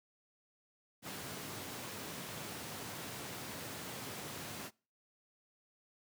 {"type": "high-pass noise", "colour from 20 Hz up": "pink", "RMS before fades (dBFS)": -45, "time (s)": [1.02, 4.71], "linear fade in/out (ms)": 50, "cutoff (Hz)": 100, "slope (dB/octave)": 24, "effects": ["noise-tail reverb RT60 0.4 s tail -26 dB re dry"]}